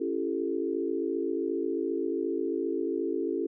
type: chord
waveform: sine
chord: A dominant seventh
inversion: first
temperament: equal with one note detuned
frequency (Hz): 277.2 / 337.3 / 392 / 440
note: C#4 / E4 / G4 / A4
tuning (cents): 0 / +40 / 0 / 0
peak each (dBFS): -34 / -31 / -33 / -34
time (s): 0-3.47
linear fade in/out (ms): 10
effects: none